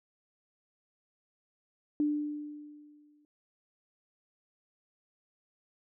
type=tone with exponential decay; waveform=sine; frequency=296.7 Hz; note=D4; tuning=18 cents sharp; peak=-24 dBFS; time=2-3.25 s; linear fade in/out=1 ms; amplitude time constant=270 ms; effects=none